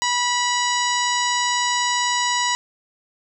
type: harmonic tone with a mistuned harmonic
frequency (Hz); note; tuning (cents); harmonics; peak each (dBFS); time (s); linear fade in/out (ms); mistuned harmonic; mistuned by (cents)
978; B5; -17; 1 / 2 / 3 / 4 / 5 / 6 / 7 / 8; -22 / -25 / -28 / -28 / -31 / -31 / -28 / -33; 0.02-2.55; 0; 6; -67
effects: none